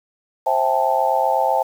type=chord; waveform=sine; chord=A minor seventh; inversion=first; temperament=just; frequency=528 / 660 / 792 / 880 Hz; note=C5 / E5 / G5 / A5; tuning=+16 / +2 / +18 / 0 cents; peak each=-22 / -22 / -20 / -20 dBFS; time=0.46-1.63 s; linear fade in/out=10 ms; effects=7-bit